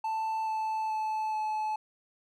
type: tone with pitch steps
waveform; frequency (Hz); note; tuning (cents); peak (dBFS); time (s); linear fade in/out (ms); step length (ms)
triangle; 883 / 875.9 / 868.8 / 861.8; A5 / A5 / A5 / A5; +6 / -8 / -22 / -36; -27; 0.04-1.76; 5; 430
effects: none